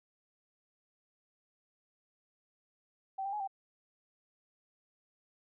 sine tone with pitch steps, 773 / 791 / 840 / 781 Hz, G5 / G5 / G#5 / G5, -24 / +15 / +19 / -7 cents, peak -34 dBFS, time 3.18-3.476 s, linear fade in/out 10 ms, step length 74 ms, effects none

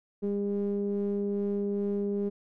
triangle ring-modulated tone, 101.4 Hz, G#2, 41 cents flat, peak -22 dBFS, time 0.22-2.3 s, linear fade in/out 20 ms, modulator 303 Hz, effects none

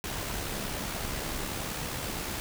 pink noise with amplitude modulation, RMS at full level -33 dBFS, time 0.04-2.4 s, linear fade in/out 0 ms, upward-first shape sine, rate 70.5 Hz, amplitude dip 35%, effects none

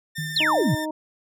sawtooth tone with vibrato, 1797 Hz, A6, 36 cents sharp, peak -27 dBFS, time 0.15-0.86 s, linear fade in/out 20 ms, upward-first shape sine, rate 14 Hz, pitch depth 13 cents each way
sine tone with exponential decay, 155.56 Hz, D#3, in tune, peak -26 dBFS, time 0.18-0.83 s, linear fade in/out 5 ms, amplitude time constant 140 ms
sine exponential sweep, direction down, 4491 to 110 Hz, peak -18 dBFS, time 0.36-0.75 s, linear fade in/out 5 ms
harmonic tone, 311.1 Hz, D#4, in tune, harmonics 1 / 2 / 3, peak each -28 / -31 / -33 dBFS, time 0.4-0.91 s, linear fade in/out 5 ms
effects none

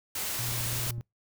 white noise, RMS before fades -33 dBFS, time 0.15-0.91 s, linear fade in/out 5 ms
triangle tone with vibrato, 118.8 Hz, A#2, 33 cents sharp, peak -32 dBFS, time 0.39-1.01 s, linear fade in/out 0 ms, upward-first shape triangle, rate 3 Hz, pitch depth 18 cents each way
clicks, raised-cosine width 5 ms, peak -30 dBFS, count 10, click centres 0.486 / 0.521 / 0.605 / 0.664 / 0.73 / 0.76 / 0.792 / 0.866 / 0.897 / 0.982 s
effects noise-tail reverb RT60 0.2 s tail -26 dB re dry

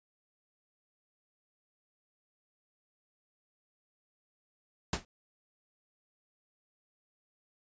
pink noise with exponential decay, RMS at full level -27 dBFS, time 4.93-5.05 s, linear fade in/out 2 ms, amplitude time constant 26 ms, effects resampled to 16000 Hz

